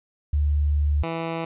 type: tone pair in turn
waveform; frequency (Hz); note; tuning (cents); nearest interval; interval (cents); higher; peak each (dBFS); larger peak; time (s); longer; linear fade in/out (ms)
sine / 10% pulse; 73.42 / 164.82; D2 / E3; 0 / 0; octave + major second; 1400; second; -18; neither; 0.33-1.03 / 1.03-1.45; first; 5
effects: resampled to 8000 Hz + 10-bit